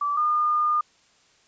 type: tone pair in turn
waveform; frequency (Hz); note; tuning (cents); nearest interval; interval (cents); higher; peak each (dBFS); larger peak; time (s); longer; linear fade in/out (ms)
sine; 1160 / 1214.5; D6 / D#6; -22 / -42; minor second; 80; second; -22 / -19; second; 0.01-0.17 / 0.17-0.81; second; 5
effects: white hiss -60 dBFS RMS until 1.47 s + resampled to 16000 Hz